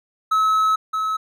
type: tone pair in turn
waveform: triangle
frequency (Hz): 1291 / 1291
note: E6 / E6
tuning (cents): -37 / -37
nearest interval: unison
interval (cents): 0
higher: neither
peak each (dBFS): -13 / -18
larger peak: first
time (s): 0.31-0.76 / 0.93-1.17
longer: first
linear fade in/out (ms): 10
effects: none